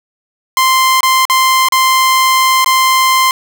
sawtooth tone with dropouts, 1044 Hz, C6, 4 cents flat, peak -4 dBFS, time 0.57-3.31 s, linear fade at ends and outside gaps 1 ms, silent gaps 1.007-1.031 / 1.253-1.298 / 1.686-1.722 / 2.645-2.66 s, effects none

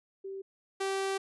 sine / sawtooth tone pair in turn, 388.2 / 388.2 Hz, G4 / G4, -17 / -17 cents, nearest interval unison, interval 0 cents, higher neither, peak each -37 / -26 dBFS, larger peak second, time 0.24-0.42 / 0.8-1.18 s, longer second, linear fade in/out 10 ms, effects resampled to 24000 Hz

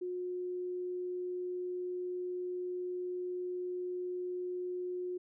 sine tone, 360.8 Hz, F#4, 44 cents flat, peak -35 dBFS, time 0.01-5.18 s, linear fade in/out 10 ms, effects none

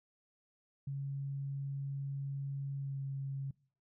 sine tone with pitch glide, 138.59 to 136.84 Hz, C#3 to C#3, 0 to -22 cents, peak -36 dBFS, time 0.87-3.51 s, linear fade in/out 5 ms, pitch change -22 cents, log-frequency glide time 2.78-2.99 s, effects noise-tail reverb RT60 0.5 s tail -24 dB re dry

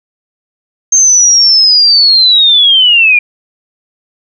sine linear sweep, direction down, 6390 to 2386 Hz, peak -3 dBFS, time 0.92-3.19 s, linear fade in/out 5 ms, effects none

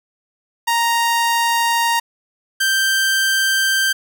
sawtooth tone pair in turn, 932.3 / 1567.9 Hz, A#5 / G6, 0 / 0 cents, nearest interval major sixth, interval 900 cents, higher second, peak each -11 dBFS, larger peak neither, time 0.67-2 / 2.6-3.93 s, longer neither, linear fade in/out 10 ms, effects none

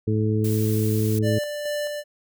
harmonic tone, 108.1 Hz, A2, 30 cents flat, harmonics 1 / 2 / 3 / 4, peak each -21 / -26 / -28 / -27 dBFS, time 0.07-1.39 s, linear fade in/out 10 ms
blue noise, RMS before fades -35 dBFS, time 0.44-1.19 s, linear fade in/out 5 ms
square tone with tremolo, 590 Hz, D5, 8 cents sharp, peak -25 dBFS, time 1.22-2.04 s, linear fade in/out 50 ms, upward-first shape square, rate 2.3 Hz, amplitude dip 35%
effects none

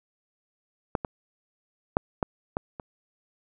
clicks, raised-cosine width 1 ms, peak -10 / -16 / -6 / -10 / -13 / -22 dBFS, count 6, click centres 0.952 / 1.048 / 1.969 / 2.228 / 2.569 / 2.798 s, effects none

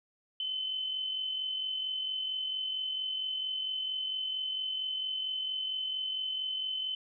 sine tone with amplitude modulation, 3049 Hz, G7, 49 cents flat, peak -30 dBFS, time 0.4-6.95 s, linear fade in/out 2 ms, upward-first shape sine, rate 44.4 Hz, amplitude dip 40%, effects none

